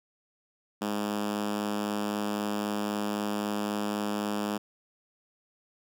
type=tone with high-pass filter; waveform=5% pulse; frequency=103.83 Hz; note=G#2; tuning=in tune; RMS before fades=-31 dBFS; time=0.81-4.58 s; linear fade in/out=10 ms; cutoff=220 Hz; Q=3.4; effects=none